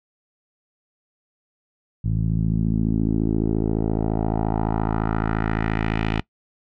10% pulse tone with low-pass filter sweep, 54.4 Hz, A1, 19 cents flat, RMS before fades -22 dBFS, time 2.04-6.21 s, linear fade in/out 10 ms, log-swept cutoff 130 to 2900 Hz, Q 2, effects noise-tail reverb RT60 0.1 s tail -22 dB re dry

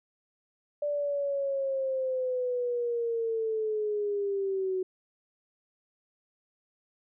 sine linear sweep, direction down, 587.3 to 370 Hz, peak -27 dBFS, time 0.82-4.83 s, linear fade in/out 5 ms, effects none

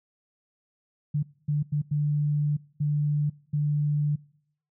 sine tone bursts at uneven times, 147.6 Hz, D3, 9 cents sharp, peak -22 dBFS, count 6, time 1.14-1.23 / 1.48-1.63 / 1.72-1.82 / 1.91-2.57 / 2.8-3.3 / 3.53-4.16 s, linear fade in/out 10 ms, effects noise-tail reverb RT60 0.7 s tail -24 dB re dry

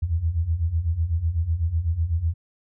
sine beating tone pair, 77.78 / 85.78 Hz, D#2 / F2, 0 / -31 cents, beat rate 8 Hz, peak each -26 / -22 dBFS, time 0.02-2.34 s, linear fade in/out 10 ms, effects none

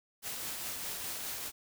white noise with tremolo, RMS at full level -38 dBFS, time 0.22-1.52 s, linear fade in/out 50 ms, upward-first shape triangle, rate 4.9 Hz, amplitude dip 30%, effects none

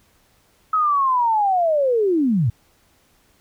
sine linear sweep, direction down, 1289 to 100.2 Hz, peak -15 dBFS, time 0.73-2.5 s, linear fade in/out 5 ms, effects pink hiss -59 dBFS RMS until 3.4 s

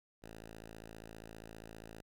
5% pulse tone, 55 Hz, A1, in tune, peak -38 dBFS, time 0.22-2.02 s, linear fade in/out 10 ms, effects none

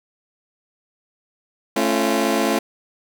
20% pulse chord, A augmented, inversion none, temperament just, 220 / 275 / 343.8 Hz, A3 / C#4 / E#4, 0 / -14 / -27 cents, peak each -17 dBFS, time 1.76-2.59 s, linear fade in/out 5 ms, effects none

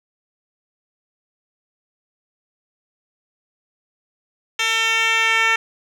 10% pulse tone with band-pass filter sweep, 449.9 Hz, A4, 39 cents sharp, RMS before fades -18 dBFS, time 4.59-5.56 s, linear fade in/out 5 ms, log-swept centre 3600 to 2100 Hz, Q 1.5, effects none

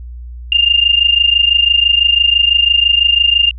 sine tone pair together, 2794 / 2820 Hz, F7 / F7, 0 / +16 cents, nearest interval unison, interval 16 cents, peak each -11 dBFS, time 0.52-3.51 s, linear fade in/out 2 ms, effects added 60 Hz sine -26 dBFS peak until 3.58 s

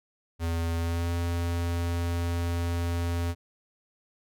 square tone with pitch glide, 83.5 to 85.65 Hz, E2 to F2, +23 to -33 cents, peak -27 dBFS, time 0.39-3.35 s, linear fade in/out 50 ms, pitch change +44 cents, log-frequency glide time 0.76-1.11 s, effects none

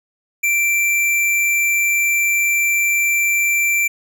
square tone, 2349 Hz, D7, in tune, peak -15 dBFS, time 0.43-3.88 s, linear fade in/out 10 ms, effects none

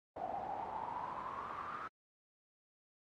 brown noise with band-pass filter sweep, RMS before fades -43 dBFS, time 0.16-1.88 s, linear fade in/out 5 ms, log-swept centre 710 to 1300 Hz, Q 8.8, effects high-pass 60 Hz 12 dB/octave + AAC 48 kbps

